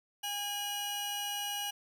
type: tone pair together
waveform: sawtooth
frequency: 815 / 2909 Hz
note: G#5 / F#7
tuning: -33 / -30 cents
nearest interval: octave + minor seventh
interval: 2203 cents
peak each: -35 / -33 dBFS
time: 0.23-1.71 s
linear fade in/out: 10 ms
effects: none